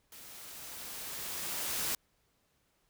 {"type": "noise with level ramp", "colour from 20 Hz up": "white", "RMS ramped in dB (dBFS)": [-51, -33], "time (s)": [0.12, 1.95], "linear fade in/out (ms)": 2, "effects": ["pink hiss -74 dBFS RMS until 2.89 s"]}